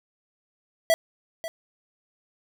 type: tone with echo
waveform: square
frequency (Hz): 657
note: E5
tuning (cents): -6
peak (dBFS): -17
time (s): 0.9-0.94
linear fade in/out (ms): 0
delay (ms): 540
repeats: 1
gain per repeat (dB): -14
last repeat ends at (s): 1.48
effects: none